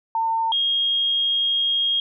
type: tone pair in turn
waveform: sine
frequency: 903 / 3254 Hz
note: A5 / G#7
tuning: +45 / -36 cents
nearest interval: octave + minor seventh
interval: 2219 cents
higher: second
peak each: -19 / -18 dBFS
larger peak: second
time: 0.15-0.52 / 0.52-2 s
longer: second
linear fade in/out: 2 ms
effects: none